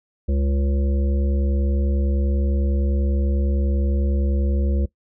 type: harmonic tone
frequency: 69.3 Hz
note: C#2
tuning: in tune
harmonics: 1 / 3 / 5 / 7 / 8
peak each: -18 / -28 / -32 / -35 / -36 dBFS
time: 0.28-4.86 s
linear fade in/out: 10 ms
effects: noise-tail reverb RT60 0.1 s tail -19 dB re dry